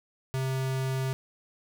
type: tone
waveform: square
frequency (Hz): 132.1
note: C3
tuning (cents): +17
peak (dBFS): -28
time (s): 0.34-1.13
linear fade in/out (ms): 0
effects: none